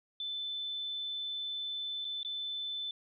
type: tone with dropouts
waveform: sine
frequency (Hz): 3520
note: A7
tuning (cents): 0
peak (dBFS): -35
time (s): 0.2-2.91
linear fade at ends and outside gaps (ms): 2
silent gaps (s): 2.046-2.05 / 2.231-2.248
effects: none